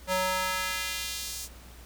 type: tone with high-pass filter sweep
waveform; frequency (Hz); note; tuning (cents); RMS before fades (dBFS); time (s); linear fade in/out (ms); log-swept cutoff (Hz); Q
square; 185.6; F#3; +6; -31; 0.07-1.49; 50; 530 to 6700; 1
effects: added 60 Hz sine -47 dBFS peak until 1.85 s + pink hiss -52 dBFS RMS until 1.85 s